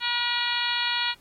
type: harmonic tone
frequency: 480 Hz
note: B4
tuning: 49 cents flat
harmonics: 2 / 3 / 4 / 5 / 6 / 7 / 8 / 9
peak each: -32 / -32 / -32 / -32 / -32 / -32 / -32 / -32 dBFS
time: 0-1.15 s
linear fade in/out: 50 ms
effects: pink hiss -60 dBFS RMS until 1.2 s + AAC 48 kbps